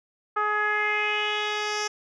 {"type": "tone with low-pass filter sweep", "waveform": "10% pulse", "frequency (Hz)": 420.6, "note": "G#4", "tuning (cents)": 22, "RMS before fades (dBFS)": -26, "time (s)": [0.36, 1.88], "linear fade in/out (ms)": 10, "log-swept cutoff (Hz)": [1300, 5600], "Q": 3.6, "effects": []}